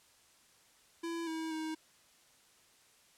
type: tone with pitch steps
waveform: square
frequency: 334.8 / 321.7 / 315.9 Hz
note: E4 / E4 / D#4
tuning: +27 / -42 / +26 cents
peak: -37 dBFS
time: 1.03-1.75 s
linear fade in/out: 10 ms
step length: 240 ms
effects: white hiss -65 dBFS RMS until 3.17 s + low-pass 10000 Hz 12 dB/octave